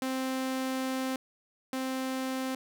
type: tone pair in turn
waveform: sawtooth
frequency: 261.6 / 261.6 Hz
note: C4 / C4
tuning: 0 / 0 cents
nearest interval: unison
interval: 0 cents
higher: neither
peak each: -26 / -27 dBFS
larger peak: first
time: 0.02-1.16 / 1.73-2.55 s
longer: first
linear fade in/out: 2 ms
effects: none